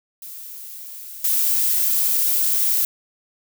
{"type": "noise with level steps", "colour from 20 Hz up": "violet", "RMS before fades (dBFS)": [-36, -19], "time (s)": [0.22, 2.85], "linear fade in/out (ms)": 2, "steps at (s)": 1.24, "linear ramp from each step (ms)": 5, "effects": []}